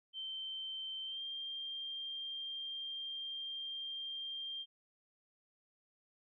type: tone with pitch glide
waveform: sine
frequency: 3111 to 3186 Hz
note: G7 to G7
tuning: -14 to +27 cents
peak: -40 dBFS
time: 0.13-4.66 s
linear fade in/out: 50 ms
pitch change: +41 cents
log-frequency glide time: 1.05-1.21 s
effects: none